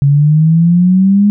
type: exponential sweep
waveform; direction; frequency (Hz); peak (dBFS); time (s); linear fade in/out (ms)
sine; up; 138.6 to 207.7; -5; 0.02-1.3; 0
effects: none